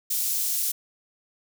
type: high-pass noise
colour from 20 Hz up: white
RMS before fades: -26 dBFS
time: 0.1-0.72 s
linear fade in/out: 10 ms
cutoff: 5700 Hz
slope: 12 dB/octave
effects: none